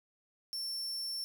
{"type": "tone", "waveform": "40% pulse", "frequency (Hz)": 5420, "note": "E8", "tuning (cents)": 47, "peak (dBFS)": -35, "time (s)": [0.53, 1.24], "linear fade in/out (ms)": 0, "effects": []}